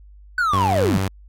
triangle linear sweep, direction down, 1512 to 135.4 Hz, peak -15 dBFS, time 0.38-0.98 s, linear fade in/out 2 ms
sawtooth tone, 96 Hz, G2, 36 cents flat, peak -16 dBFS, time 0.53-1.08 s, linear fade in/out 5 ms
effects added 50 Hz sine -42 dBFS peak until 1.28 s + AAC 48 kbps

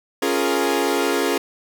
sawtooth chord, Bb minor seventh, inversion first, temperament equal, 277.2 / 349.2 / 415.3 / 466.2 Hz, Db4 / F4 / Ab4 / Bb4, 0 / 0 / 0 / 0 cents, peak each -20 / -20 / -19 / -21 dBFS, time 0.22-1.38 s, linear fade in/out 5 ms, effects none

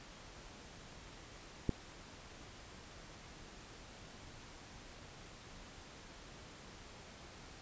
click, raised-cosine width 3 ms, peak -19 dBFS, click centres 1.693 s, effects pink hiss -54 dBFS RMS until 7.61 s + resampled to 16000 Hz

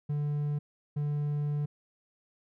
triangle tone bursts at uneven times, 146.83 Hz, D3, in tune, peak -26 dBFS, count 2, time 0.09-0.59 / 0.96-1.66 s, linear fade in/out 10 ms, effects none

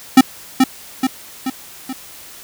square tone with echo, 261.6 Hz, C4, in tune, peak -3 dBFS, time 0.17-0.21 s, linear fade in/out 5 ms, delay 430 ms, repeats 4, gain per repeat -5 dB, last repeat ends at 1.93 s, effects white hiss -38 dBFS RMS until 2.43 s

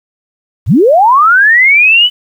sine linear sweep, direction up, 62.2 to 3022 Hz, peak -3 dBFS, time 0.66-2.1 s, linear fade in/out 50 ms, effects 7-bit

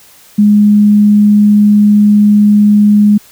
sine tone, 207.7 Hz, G#3, in tune, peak -3 dBFS, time 0.38-3.18 s, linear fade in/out 10 ms, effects white hiss -41 dBFS RMS until 3.31 s

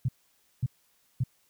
sine tone bursts, 126.7 Hz, B2, 45 cents sharp, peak -23 dBFS, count 3, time 0.05-1.238 s, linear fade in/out 5 ms, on 36 ms, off 540 ms, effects white hiss -68 dBFS RMS until 1.49 s

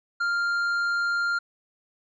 triangle tone with tanh clipping, 1396.9 Hz, F6, in tune, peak -24 dBFS, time 0.2-1.39 s, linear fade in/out 10 ms, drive 11 dB, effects resampled to 16000 Hz

